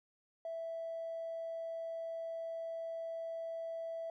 triangle tone with tanh clipping, 659.3 Hz, E5, in tune, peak -38 dBFS, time 0.45-4.1 s, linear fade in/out 2 ms, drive 1 dB, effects none

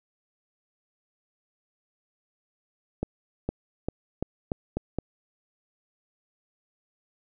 accelerating click train, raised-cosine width 2 ms, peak -14 dBFS, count 7, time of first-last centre 3.03-4.986 s, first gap 460 ms, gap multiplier 0.86, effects none

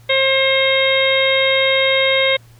harmonic tone, 534 Hz, C5, 35 cents sharp, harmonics 1 / 2 / 3 / 4 / 5 / 6 / 7, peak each -16 / -27 / -26 / -17 / -28 / -23 / -20 dBFS, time 0.09-2.37 s, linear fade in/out 10 ms, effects added 116 Hz sine -43 dBFS peak until 2.59 s + pink hiss -52 dBFS RMS until 2.59 s

